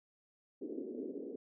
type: band-pass noise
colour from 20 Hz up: white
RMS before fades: -43 dBFS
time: 0.61-1.36 s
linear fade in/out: 5 ms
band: 240 to 450 Hz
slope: 48 dB/octave
effects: none